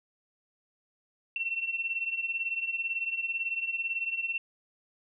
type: beating tone pair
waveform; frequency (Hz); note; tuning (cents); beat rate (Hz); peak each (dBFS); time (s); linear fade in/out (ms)
sine; 2693 / 2711; E7 / E7; +36 / +48; 18; -35 / -31; 1.36-4.38; 2
effects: none